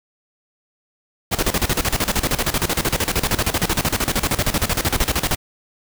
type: noise with tremolo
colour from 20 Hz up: pink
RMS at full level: -18 dBFS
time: 1.31-5.36 s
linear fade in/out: 20 ms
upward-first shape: square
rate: 13 Hz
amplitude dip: 80%
effects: none